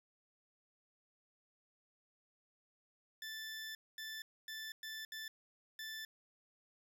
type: tone bursts at uneven times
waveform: 20% pulse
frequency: 1760 Hz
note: A6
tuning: in tune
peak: -39 dBFS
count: 6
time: 3.22-3.75 / 3.98-4.22 / 4.48-4.72 / 4.83-5.05 / 5.12-5.28 / 5.79-6.05 s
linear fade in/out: 2 ms
effects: none